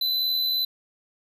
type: tone with amplitude modulation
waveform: square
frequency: 4015 Hz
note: B7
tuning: 28 cents sharp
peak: -21 dBFS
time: 0.01-0.65 s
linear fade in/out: 5 ms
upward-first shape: sine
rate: 82.6 Hz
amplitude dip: 35%
effects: none

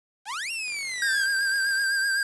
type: exponential two-way sweep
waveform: sawtooth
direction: up then down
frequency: 740 to 2794 to 1578 Hz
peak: -26 dBFS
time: 0.25-1.27 s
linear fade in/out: 50 ms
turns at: 0.51 s
type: click train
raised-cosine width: 0.2 ms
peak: -30 dBFS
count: 55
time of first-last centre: 0.68-1.839 s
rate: 46.6 Hz
type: tone with vibrato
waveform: square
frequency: 1593 Hz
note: G6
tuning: 27 cents sharp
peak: -23 dBFS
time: 1.02-2.23 s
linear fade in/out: 2 ms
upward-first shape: triangle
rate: 7.9 Hz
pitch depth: 49 cents each way
effects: resampled to 24000 Hz + 8-bit

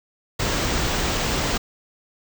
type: band-stop noise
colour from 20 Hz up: pink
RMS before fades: -23 dBFS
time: 0.39-1.58 s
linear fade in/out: 10 ms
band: 8000 to 16000 Hz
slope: 48 dB/octave
effects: none

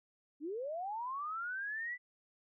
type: linear sweep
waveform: sine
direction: up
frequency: 272.9 to 2000 Hz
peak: -37 dBFS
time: 0.4-1.98 s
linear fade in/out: 50 ms
effects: none

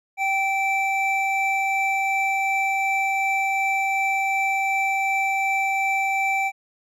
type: tone pair together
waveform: triangle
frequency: 777.9 / 2331 Hz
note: G5 / D7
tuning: -14 / -14 cents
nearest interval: octave + perfect fifth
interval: 1900 cents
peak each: -21 dBFS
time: 0.17-6.52 s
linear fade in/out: 50 ms
effects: none

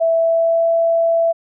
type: tone with pitch glide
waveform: sine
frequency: 659.3 to 665.8 Hz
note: E5 to E5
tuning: 0 to +17 cents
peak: -12 dBFS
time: 0-1.33 s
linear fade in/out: 20 ms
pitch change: +17 cents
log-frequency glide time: 0.15-0.67 s
effects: none

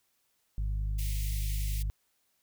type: harmonic tone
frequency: 51 Hz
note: G#1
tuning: 31 cents flat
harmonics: 1 / 2 / 3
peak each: -29 / -39 / -45 dBFS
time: 0.58-1.9 s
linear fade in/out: 0 ms
type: high-pass noise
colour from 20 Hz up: white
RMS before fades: -43 dBFS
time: 0.98-1.83 s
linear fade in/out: 10 ms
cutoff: 1900 Hz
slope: 96 dB/octave
effects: white hiss -74 dBFS RMS until 2.42 s

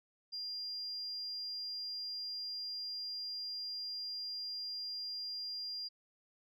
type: tone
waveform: sine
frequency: 4800 Hz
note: D8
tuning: 37 cents sharp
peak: -38 dBFS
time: 0.32-5.89 s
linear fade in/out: 20 ms
effects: tanh soft clip ceiling -34 dBFS

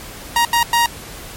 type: tone bursts at uneven times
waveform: sawtooth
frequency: 941 Hz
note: A#5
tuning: 16 cents sharp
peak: -8 dBFS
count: 3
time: 0.36-0.45 / 0.53-0.63 / 0.73-0.86 s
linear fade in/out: 2 ms
effects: pink hiss -34 dBFS RMS until 1.36 s + MP3 64 kbps

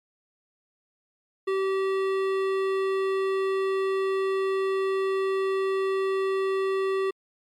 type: tone with hard clipping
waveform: sine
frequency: 385.3 Hz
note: G4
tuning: 30 cents flat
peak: -25 dBFS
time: 1.47-7.11 s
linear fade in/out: 10 ms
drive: 14 dB
effects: MP3 96 kbps

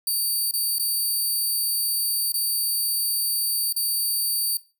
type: tone with dropouts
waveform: 5% pulse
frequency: 4617 Hz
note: D8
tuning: 30 cents flat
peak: -15 dBFS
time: 0.07-4.57 s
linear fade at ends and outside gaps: 2 ms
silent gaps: 0.511-0.537 / 0.784-0.796 / 2.32-2.341 / 3.726-3.763 s
effects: noise-tail reverb RT60 0.3 s tail -18 dB re dry

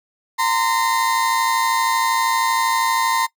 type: tone pair together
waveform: 35% pulse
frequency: 920.3 / 1033 Hz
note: A#5 / C6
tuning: -22 / -22 cents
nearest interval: major second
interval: 200 cents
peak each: -18 dBFS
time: 0.38-3.27 s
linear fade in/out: 20 ms
effects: noise-tail reverb RT60 0.1 s tail -20 dB re dry

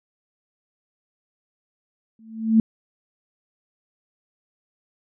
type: tone with exponential growth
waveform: sine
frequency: 222.5 Hz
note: A3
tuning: 20 cents sharp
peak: -9 dBFS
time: 2.19-2.6 s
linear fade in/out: 2 ms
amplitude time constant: 88 ms
effects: none

